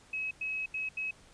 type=tone bursts at uneven times; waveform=sine; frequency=2562 Hz; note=E7; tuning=50 cents flat; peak=-32 dBFS; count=4; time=0.13-0.31 / 0.41-0.66 / 0.74-0.89 / 0.97-1.11 s; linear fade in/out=5 ms; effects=pink hiss -59 dBFS RMS until 1.33 s + resampled to 22050 Hz